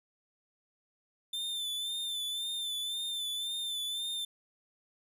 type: tone with vibrato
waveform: 45% pulse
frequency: 3553 Hz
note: A7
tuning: 16 cents sharp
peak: -33 dBFS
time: 1.33-4.25 s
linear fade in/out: 5 ms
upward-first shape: sine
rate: 1.9 Hz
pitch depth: 43 cents each way
effects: resampled to 32000 Hz